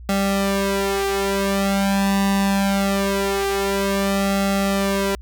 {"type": "tone with flanger", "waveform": "sawtooth", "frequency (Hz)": 197, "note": "G3", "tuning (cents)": 9, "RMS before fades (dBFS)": -20, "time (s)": [0.09, 5.15], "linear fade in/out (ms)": 0, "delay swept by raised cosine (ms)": [1.5, 4], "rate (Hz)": 0.23, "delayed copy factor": 0.95, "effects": ["added 60 Hz sine -35 dBFS peak until 5.21 s"]}